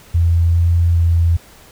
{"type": "tone with pitch steps", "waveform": "sine", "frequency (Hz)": [84.5, 85.3, 84.3], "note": ["E2", "F2", "E2"], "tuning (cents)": [43, -40, 39], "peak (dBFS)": -10, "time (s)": [0.14, 1.37], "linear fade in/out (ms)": 10, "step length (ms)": 410, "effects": ["pink hiss -44 dBFS RMS until 1.71 s"]}